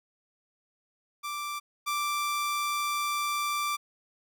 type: tone pair in turn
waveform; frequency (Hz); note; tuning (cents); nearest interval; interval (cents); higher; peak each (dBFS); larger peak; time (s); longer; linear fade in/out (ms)
sawtooth; 1174.7 / 1174.7; D6 / D6; 0 / 0; unison; 0; neither; -29 / -24; second; 1.23-1.6 / 1.86-3.77; second; 20
effects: none